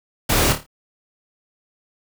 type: noise with echo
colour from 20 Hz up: pink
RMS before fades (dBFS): -18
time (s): 0.29-0.53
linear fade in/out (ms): 10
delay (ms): 27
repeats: 5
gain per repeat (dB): -7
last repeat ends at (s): 0.665
effects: none